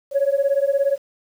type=beating tone pair; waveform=sine; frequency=548 / 565 Hz; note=C#5 / C#5; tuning=-20 / +33 cents; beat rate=17 Hz; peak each=-18 dBFS; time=0.11-0.98 s; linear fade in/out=50 ms; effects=tanh soft clip ceiling -11 dBFS + 8-bit